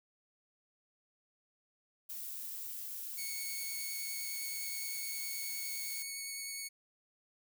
violet noise, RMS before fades -43 dBFS, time 2.09-6.03 s, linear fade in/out 10 ms
10% pulse tone with vibrato, 2217 Hz, C#7, in tune, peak -31 dBFS, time 3.17-6.69 s, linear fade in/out 20 ms, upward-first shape sine, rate 9.7 Hz, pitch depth 9 cents each way
effects none

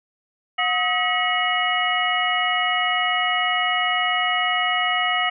sine tone cluster, 725 / 1271 / 1921 / 2199 / 2908 Hz, F#5 / D#6 / B6 / C#7 / F#7, -35 / +36 / -48 / -14 / -31 cents, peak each -25 dBFS, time 0.58-5.3 s, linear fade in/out 10 ms, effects none

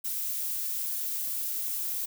violet noise with high-pass filter sweep, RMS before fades -32 dBFS, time 0.04-2.06 s, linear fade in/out 10 ms, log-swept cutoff 290 to 480 Hz, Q 4.8, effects none

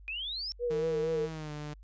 sine exponential sweep, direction up, 2455 to 5500 Hz, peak -34 dBFS, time 0.08-0.52 s, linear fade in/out 0 ms
sine tone with vibrato, 470.4 Hz, A#4, 16 cents sharp, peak -28 dBFS, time 0.59-1.29 s, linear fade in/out 50 ms, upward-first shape sine, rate 4.4 Hz, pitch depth 59 cents each way
sawtooth tone with pitch glide, 163.5 to 149.07 Hz, E3 to D3, -14 to +26 cents, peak -34 dBFS, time 0.7-1.74 s, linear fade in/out 10 ms, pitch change -160 cents, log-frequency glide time 1.26-1.52 s
effects added 49 Hz sine -49 dBFS peak until 1.83 s + resampled to 16000 Hz

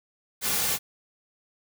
white noise with comb filter, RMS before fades -26 dBFS, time 0.41-0.79 s, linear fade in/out 50 ms, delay 3.1 ms, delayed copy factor -0.5, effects none

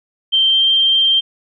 sine tone with pitch glide, 3136 to 3158 Hz, G7 to G7, 0 to +12 cents, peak -10 dBFS, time 0.32-1.21 s, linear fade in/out 20 ms, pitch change +12 cents, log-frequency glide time 0.47-0.63 s, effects none

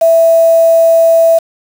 sine tone with quantisation, 660 Hz, E5, 2 cents sharp, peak -4 dBFS, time 0.01-1.39 s, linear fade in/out 10 ms, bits 4, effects none

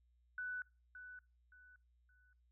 sine tone with echo, 1491 Hz, F#6, 13 cents sharp, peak -40 dBFS, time 0.38-0.62 s, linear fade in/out 2 ms, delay 570 ms, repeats 3, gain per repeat -10 dB, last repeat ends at 2.33 s, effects noise-tail reverb RT60 0.3 s tail -23 dB re dry + added 60 Hz sine -70 dBFS peak until 2.51 s

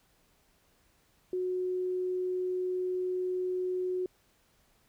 sine tone, 366.3 Hz, F#4, 17 cents flat, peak -29 dBFS, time 1.33-4.06 s, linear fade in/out 2 ms, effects pink hiss -68 dBFS RMS until 4.88 s

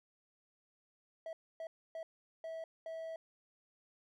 triangle tone bursts at uneven times, 650 Hz, E5, 24 cents flat, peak -39 dBFS, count 5, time 1.26-1.33 / 1.6-1.67 / 1.95-2.03 / 2.44-2.64 / 2.86-3.16 s, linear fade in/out 2 ms, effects none

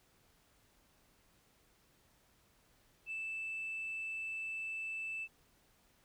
sine tone, 2640 Hz, E7, 2 cents sharp, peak -37 dBFS, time 3.06-5.28 s, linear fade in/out 50 ms, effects tanh soft clip ceiling -35 dBFS + pink hiss -70 dBFS RMS until 6.04 s

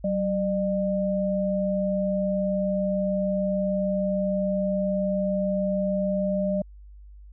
sine tone pair together, 190 / 603.2 Hz, F#3 / D5, +46 / +46 cents, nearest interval octave + minor sixth, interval 2000 cents, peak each -25 dBFS, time 0.04-6.62 s, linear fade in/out 5 ms, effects added 50 Hz sine -43 dBFS peak until 7.32 s

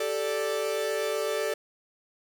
45% pulse chord, G suspended second, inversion none, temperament equal, 392 / 440 / 587.3 Hz, G4 / A4 / D5, 0 / 0 / 0 cents, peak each -34 / -30 / -31 dBFS, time 0-1.54 s, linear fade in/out 5 ms, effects none

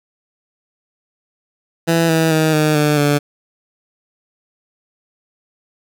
15% pulse tone with pitch steps, 166.1 / 161.74 / 157.5 / 153.37 / 149.35 / 145.44 Hz, E3 / E3 / D#3 / D#3 / D3 / D3, +13 / -33 / +21 / -25 / +29 / -16 cents, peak -6 dBFS, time 1.87-3.19 s, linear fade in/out 20 ms, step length 220 ms, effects none

